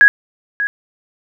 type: tone with echo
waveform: sine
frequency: 1661.2 Hz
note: G#6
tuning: in tune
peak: -3 dBFS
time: 0.01-0.08 s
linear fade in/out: 0 ms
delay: 590 ms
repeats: 1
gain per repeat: -12 dB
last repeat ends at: 0.67 s
effects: none